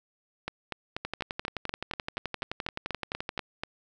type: two click trains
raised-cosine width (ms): 0.3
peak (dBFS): -16 / -16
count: 14 / 28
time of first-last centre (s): 0.48-3.635 / 1.05-3.378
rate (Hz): 4.12 / 11.6
effects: none